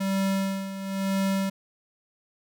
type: tone with tremolo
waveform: square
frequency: 194 Hz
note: G3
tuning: 18 cents flat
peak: -23 dBFS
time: 0-1.5 s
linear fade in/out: 10 ms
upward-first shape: sine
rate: 1 Hz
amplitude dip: 70%
effects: none